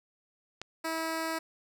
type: clicks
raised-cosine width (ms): 0.2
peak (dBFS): -21 / -31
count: 2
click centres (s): 0.616 / 0.981
type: tone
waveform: 10% pulse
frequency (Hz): 324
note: E4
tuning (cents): -30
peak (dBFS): -23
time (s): 0.84-1.39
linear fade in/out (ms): 10
effects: none